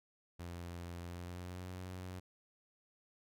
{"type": "tone with pitch glide", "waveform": "sawtooth", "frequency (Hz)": [86.6, 91.75], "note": ["F2", "F#2"], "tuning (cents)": [-14, -14], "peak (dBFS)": -40, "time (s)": [0.39, 2.2], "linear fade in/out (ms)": 10, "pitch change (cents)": 100, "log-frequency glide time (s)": [1.04, 1.73], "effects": []}